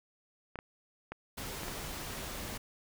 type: clicks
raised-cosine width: 0.5 ms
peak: -25 dBFS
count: 5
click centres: 0.557 / 0.589 / 1.12 / 1.633 / 1.682 s
type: noise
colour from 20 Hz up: pink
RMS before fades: -41 dBFS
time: 1.37-2.58 s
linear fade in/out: 10 ms
effects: none